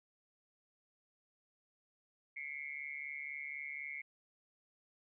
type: tone with amplitude modulation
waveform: sine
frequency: 2164 Hz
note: C#7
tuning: 42 cents flat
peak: -37 dBFS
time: 2.36-4.02 s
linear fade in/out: 10 ms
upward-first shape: sine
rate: 144 Hz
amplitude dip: 100%
effects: none